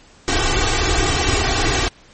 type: noise with comb filter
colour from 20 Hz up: pink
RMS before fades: -17 dBFS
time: 0.28-1.88 s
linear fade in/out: 0 ms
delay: 2.6 ms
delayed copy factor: +0.8
effects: pink hiss -48 dBFS RMS until 2.13 s + MP3 32 kbps